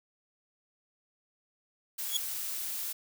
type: noise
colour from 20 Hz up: blue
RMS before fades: -36 dBFS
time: 1.98-2.93 s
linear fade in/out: 10 ms
type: tone with exponential growth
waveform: sawtooth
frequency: 3358 Hz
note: G#7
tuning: 18 cents sharp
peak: -21 dBFS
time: 2.05-2.17 s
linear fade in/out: 5 ms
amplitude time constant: 24 ms
effects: none